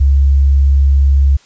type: tone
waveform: sine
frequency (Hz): 69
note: C#2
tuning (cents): -7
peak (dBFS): -6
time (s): 0-1.37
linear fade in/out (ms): 10
effects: white hiss -47 dBFS RMS until 1.45 s + resampled to 16000 Hz